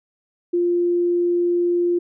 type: tone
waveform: sine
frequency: 349.2 Hz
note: F4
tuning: in tune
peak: -16 dBFS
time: 0.53-1.99 s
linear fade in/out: 10 ms
effects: none